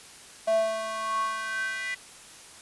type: tone with high-pass filter sweep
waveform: square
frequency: 220.4 Hz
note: A3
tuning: 3 cents sharp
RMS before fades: -29 dBFS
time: 0.47-1.95 s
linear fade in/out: 10 ms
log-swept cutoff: 620 to 2000 Hz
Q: 7.5
effects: white hiss -48 dBFS RMS until 2.61 s + resampled to 24000 Hz